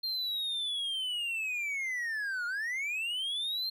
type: linear two-way sweep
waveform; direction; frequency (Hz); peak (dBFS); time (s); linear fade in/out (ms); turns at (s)
triangle; down then up; 4211 to 1400 to 4211; -30; 0.03-3.7; 10; 2.46
effects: none